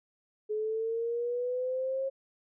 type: linear sweep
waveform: sine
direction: up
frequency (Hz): 423.6 to 541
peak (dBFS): -29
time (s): 0.49-2.1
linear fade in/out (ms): 20
effects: none